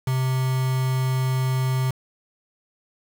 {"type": "tone with quantisation", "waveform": "triangle", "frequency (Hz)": 130, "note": "C3", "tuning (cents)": -11, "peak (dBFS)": -18, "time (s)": [0.07, 1.91], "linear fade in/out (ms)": 5, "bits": 5, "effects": []}